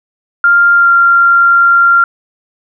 sine tone with pitch glide, 1396.9 to 1384.8 Hz, F6 to F6, 0 to -15 cents, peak -4 dBFS, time 0.44-2.04 s, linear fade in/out 2 ms, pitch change -15 cents, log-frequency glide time 0.75-0.89 s, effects none

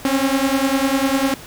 sawtooth beating tone pair, 265.9 / 275.9 Hz, C4 / C#4, +28 / -8 cents, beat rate 10 Hz, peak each -15 dBFS, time 0.05-1.34 s, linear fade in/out 2 ms, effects pink hiss -38 dBFS RMS until 1.46 s

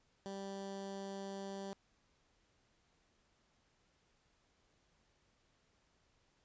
15% pulse tone with notch filter, 196 Hz, G3, in tune, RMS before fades -45 dBFS, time 0.26-1.73 s, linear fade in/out 0 ms, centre 2200 Hz, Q 1.5, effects pink hiss -75 dBFS RMS until 6.44 s + resampled to 16000 Hz

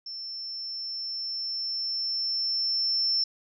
sine tone with level ramp, 5360 Hz, E8, 28 cents sharp, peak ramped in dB -35 to -22 dBFS, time 0.06-3.24 s, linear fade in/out 5 ms, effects none

